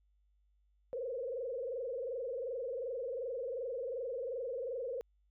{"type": "tone with frequency modulation", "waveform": "sine", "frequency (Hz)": 500, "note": "B4", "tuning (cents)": 21, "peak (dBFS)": -36, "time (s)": [0.93, 5.01], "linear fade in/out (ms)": 0, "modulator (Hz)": 22.7, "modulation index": 1.9, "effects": ["added 50 Hz sine -69 dBFS peak until 5.3 s"]}